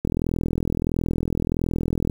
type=click train; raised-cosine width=3 ms; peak=-10 dBFS; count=86; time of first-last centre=0.05-2.098 s; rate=41.5 Hz; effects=7-bit